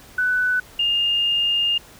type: tone pair in turn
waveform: sine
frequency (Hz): 1495 / 2822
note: F#6 / F7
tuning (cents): +17 / +17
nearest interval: major seventh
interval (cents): 1100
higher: second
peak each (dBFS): -17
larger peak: neither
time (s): 0.18-0.6 / 0.79-1.78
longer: second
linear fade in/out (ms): 5
effects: pink hiss -46 dBFS RMS until 1.99 s